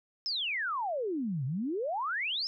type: exponential two-way sweep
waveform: sine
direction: down then up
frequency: 5360 to 123.47 to 5360 Hz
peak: -30 dBFS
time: 0.26-2.47 s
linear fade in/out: 0 ms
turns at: 1.45 s
effects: none